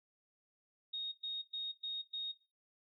sine tone bursts, 3729 Hz, A#7, in tune, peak -37 dBFS, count 5, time 0.93-2.32 s, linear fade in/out 10 ms, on 190 ms, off 110 ms, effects noise-tail reverb RT60 0.3 s tail -18 dB re dry

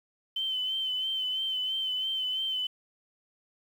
sine tone with vibrato, 3067 Hz, G7, 38 cents flat, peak -28 dBFS, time 0.36-2.67 s, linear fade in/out 5 ms, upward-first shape sine, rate 3 Hz, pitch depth 36 cents each way, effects 9-bit

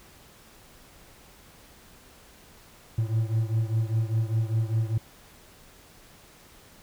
triangle beating tone pair, 110 / 115 Hz, A2 / A#2, 0 / -23 cents, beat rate 5 Hz, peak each -23 / -26 dBFS, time 2.98-4.98 s, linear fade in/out 5 ms, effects pink hiss -53 dBFS RMS until 6.82 s

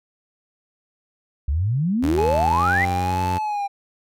sine exponential sweep, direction up, 65 to 2107 Hz, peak -18 dBFS, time 1.48-2.85 s, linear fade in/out 5 ms
sawtooth tone with pitch glide, 79.6 to 90.91 Hz, D#2 to F#2, +40 to -30 cents, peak -19 dBFS, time 2.02-3.39 s, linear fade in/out 20 ms, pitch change +230 cents, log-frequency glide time 2.41-2.71 s
triangle tone with vibrato, 830 Hz, G#5, 1 cent flat, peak -20 dBFS, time 2.17-3.68 s, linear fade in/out 20 ms, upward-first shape sine, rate 1.1 Hz, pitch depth 86 cents each way
effects none

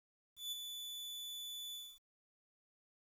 40% pulse tone with ADSR envelope, 3477 Hz, A7, 21 cents flat, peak -37 dBFS, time 0.36-2 s, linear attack 160 ms, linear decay 16 ms, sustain -6 dB, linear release 260 ms, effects 11-bit

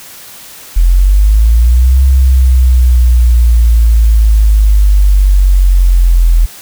sine linear two-way sweep, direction up then down, 41.26 to 66.4 to 41.26 Hz, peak -3 dBFS, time 0.76-6.46 s, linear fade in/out 10 ms, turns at 2.03 s, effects white hiss -32 dBFS RMS until 6.61 s

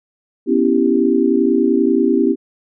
sine chord, C# half-diminished seventh, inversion third, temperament equal, 246.9 / 277.2 / 329.6 / 392 Hz, B3 / C#4 / E4 / G4, 0 / 0 / 0 / 0 cents, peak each -17 dBFS, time 0.46-2.36 s, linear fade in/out 50 ms, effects none

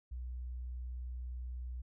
sine tone, 61.74 Hz, B1, in tune, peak -39 dBFS, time 0.11-1.82 s, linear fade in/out 10 ms, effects none

